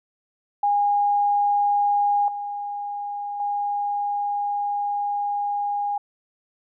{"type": "tone with level steps", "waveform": "sine", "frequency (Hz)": 817, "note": "G#5", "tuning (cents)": -29, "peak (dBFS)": [-17, -27, -22], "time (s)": [0.63, 5.98], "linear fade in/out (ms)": 5, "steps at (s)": [2.28, 3.4], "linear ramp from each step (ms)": 2, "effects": []}